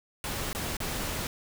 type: noise with dropouts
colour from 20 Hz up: pink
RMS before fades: -33 dBFS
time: 0.24-1.27 s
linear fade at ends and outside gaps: 1 ms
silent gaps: 0.53-0.549 / 0.768-0.803 s
effects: none